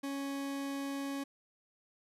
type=tone; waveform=40% pulse; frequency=277.1 Hz; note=C#4; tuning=1 cent flat; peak=-35 dBFS; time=0.03-1.24 s; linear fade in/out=10 ms; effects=resampled to 32000 Hz